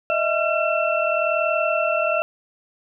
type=tone cluster; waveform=sine; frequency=618 / 659 / 1363 / 2687 Hz; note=D#5 / E5 / F6 / E7; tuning=-12 / -1 / -43 / +33 cents; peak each=-23 / -23 / -25 / -25 dBFS; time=0.1-2.22 s; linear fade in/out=0 ms; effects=none